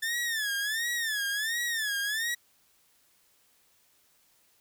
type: tone with vibrato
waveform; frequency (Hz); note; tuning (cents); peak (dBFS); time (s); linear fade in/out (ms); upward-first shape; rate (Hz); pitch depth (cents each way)
sawtooth; 1760; A6; 0; -25; 0.02-2.35; 10; sine; 1.4; 150
effects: white hiss -66 dBFS RMS until 4.6 s